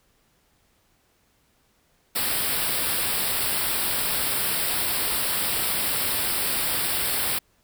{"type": "band-stop noise", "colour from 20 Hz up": "white", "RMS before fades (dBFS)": -25, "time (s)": [2.15, 7.39], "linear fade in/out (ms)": 10, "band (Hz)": [5300, 7900], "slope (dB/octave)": 96, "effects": ["pink hiss -65 dBFS RMS until 7.63 s"]}